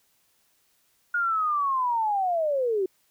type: linear sweep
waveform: sine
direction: down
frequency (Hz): 1440 to 362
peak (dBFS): -22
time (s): 1.14-2.86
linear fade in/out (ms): 5
effects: white hiss -67 dBFS RMS until 3.1 s